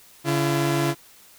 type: tone pair together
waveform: sawtooth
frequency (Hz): 141.9 / 338.3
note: C#3 / E4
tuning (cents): +41 / +45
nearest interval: octave + minor third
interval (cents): 1504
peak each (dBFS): -19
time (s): 0.24-0.95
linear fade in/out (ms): 50
effects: white hiss -51 dBFS RMS until 1.38 s